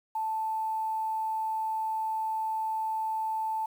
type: tone with quantisation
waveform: sine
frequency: 880 Hz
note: A5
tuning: in tune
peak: -28 dBFS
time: 0.15-3.66 s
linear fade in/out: 5 ms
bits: 9
effects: none